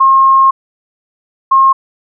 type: tone pair in turn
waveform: sine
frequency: 1073 / 1073 Hz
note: C6 / C6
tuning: +43 / +43 cents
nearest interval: unison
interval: 0 cents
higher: neither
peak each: -4 dBFS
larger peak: neither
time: 0-0.51 / 1.51-1.73 s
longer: first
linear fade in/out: 10 ms
effects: none